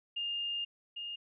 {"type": "tone pair in turn", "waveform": "sine", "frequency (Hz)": [2819, 2832], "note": ["F7", "F7"], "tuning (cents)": [16, 23], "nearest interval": "unison", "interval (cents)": 7, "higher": "second", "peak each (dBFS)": [-33, -38], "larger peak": "first", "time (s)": [[0.16, 0.65], [0.96, 1.16]], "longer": "first", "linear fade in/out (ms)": 10, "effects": []}